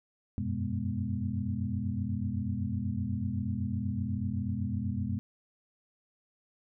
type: tone cluster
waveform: sine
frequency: 89.7 / 97.7 / 122.7 / 205.6 / 245.2 Hz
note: F2 / G2 / B2 / G#3 / B3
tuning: +47 / -5 / -11 / -17 / -12 cents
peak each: -36 / -37 / -36 / -35 / -38 dBFS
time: 0.38-5.19 s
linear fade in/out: 0 ms
effects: none